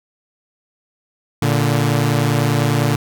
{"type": "tone pair together", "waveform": "sawtooth", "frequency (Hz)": [115.32, 145.3], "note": ["A#2", "D3"], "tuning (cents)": [-18, -18], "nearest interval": "major third", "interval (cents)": 400, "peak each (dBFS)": -13, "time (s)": [1.42, 2.96], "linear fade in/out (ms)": 5, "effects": []}